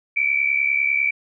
sine tone pair together, 2279 / 2349 Hz, C#7 / D7, +47 / 0 cents, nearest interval minor second, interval 53 cents, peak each -20 dBFS, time 0.16-1.11 s, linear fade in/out 10 ms, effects none

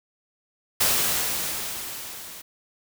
white noise with level ramp, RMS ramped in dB -20 to -41 dBFS, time 0.8-2.42 s, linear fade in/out 10 ms, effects none

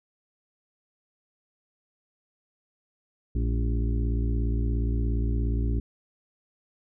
harmonic tone with a mistuned harmonic, 57.1 Hz, A#1, 35 cents flat, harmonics 1 / 2 / 4 / 5 / 6 / 7, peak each -24 / -30 / -36 / -36 / -42 / -42 dBFS, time 3.35-5.8 s, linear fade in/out 5 ms, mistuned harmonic 4, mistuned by -100 cents, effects none

